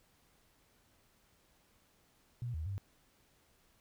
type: tone with pitch steps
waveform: sine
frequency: 120.7 / 78.6 / 98.3 Hz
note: B2 / D#2 / G2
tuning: -39 / +18 / +5 cents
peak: -36 dBFS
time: 2.42-2.78 s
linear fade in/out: 0 ms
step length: 120 ms
effects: pink hiss -70 dBFS RMS until 3.8 s